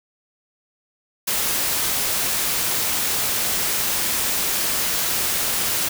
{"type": "noise", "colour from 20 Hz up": "white", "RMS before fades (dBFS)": -22, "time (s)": [1.27, 5.89], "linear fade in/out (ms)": 10, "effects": []}